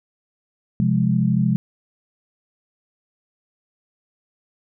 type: chord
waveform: sine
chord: F minor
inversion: second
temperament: equal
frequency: 130.81 / 174.61 / 207.7 Hz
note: C3 / F3 / Ab3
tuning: 0 / 0 / 0 cents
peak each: -20 dBFS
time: 0.8-1.56 s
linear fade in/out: 0 ms
effects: none